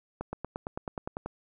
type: accelerating click train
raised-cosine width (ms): 1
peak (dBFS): -20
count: 11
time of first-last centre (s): 0.21-1.26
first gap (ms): 120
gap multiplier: 0.97
effects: none